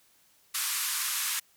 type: band-pass noise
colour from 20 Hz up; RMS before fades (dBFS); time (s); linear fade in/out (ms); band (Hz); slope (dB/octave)
white; -31; 0.54-1.4; 10; 1000 to 14000; 48
effects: white hiss -64 dBFS RMS until 1.56 s